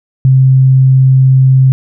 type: tone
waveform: sine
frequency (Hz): 131.8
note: C3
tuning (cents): +13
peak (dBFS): -3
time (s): 0.25-1.72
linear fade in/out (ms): 0
effects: none